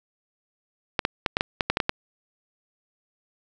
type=clicks; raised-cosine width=0.3 ms; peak=-5 dBFS; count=10; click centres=0.992 / 1.051 / 1.262 / 1.369 / 1.409 / 1.608 / 1.7 / 1.771 / 1.802 / 1.894 s; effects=none